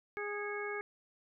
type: harmonic tone with a mistuned harmonic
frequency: 412.5 Hz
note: G#4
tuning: 12 cents flat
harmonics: 1 / 2 / 3 / 4 / 5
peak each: -39 / -47 / -45 / -43 / -43 dBFS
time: 0.17-0.81 s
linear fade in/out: 0 ms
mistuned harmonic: 5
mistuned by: +100 cents
effects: none